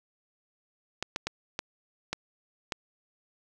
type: clicks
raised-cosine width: 0.2 ms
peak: -13 dBFS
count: 6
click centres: 1.026 / 1.161 / 1.27 / 1.591 / 2.13 / 2.722 s
effects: none